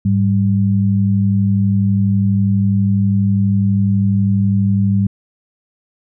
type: tone pair together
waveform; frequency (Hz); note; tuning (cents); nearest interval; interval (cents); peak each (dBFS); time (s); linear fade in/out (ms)
sine; 103.83 / 196; G#2 / G3; 0 / 0; major seventh; 1100; -14; 0.05-5.07; 5
effects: none